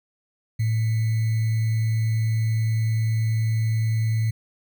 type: tone with sample-and-hold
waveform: sine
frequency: 111.3 Hz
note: A2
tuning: 20 cents sharp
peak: -19 dBFS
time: 0.59-4.31 s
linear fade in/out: 10 ms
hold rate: 2100 Hz
effects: none